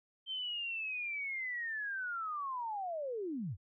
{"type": "linear sweep", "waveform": "sine", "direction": "down", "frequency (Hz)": [3136, 73.42], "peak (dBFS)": -36, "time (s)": [0.26, 3.57], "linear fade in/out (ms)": 50, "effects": []}